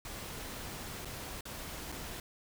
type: noise with dropouts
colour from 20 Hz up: pink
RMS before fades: -43 dBFS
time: 0.05-2.2 s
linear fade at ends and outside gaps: 2 ms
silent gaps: 1.049-1.054 / 1.409-1.454 / 1.919-1.923 s
effects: none